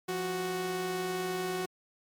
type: tone pair together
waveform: sawtooth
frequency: 174.98 / 370 Hz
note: F3 / F#4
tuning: +4 / 0 cents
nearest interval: octave + minor second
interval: 1296 cents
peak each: -35 / -28 dBFS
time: 0.08-1.66 s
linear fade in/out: 10 ms
effects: MP3 96 kbps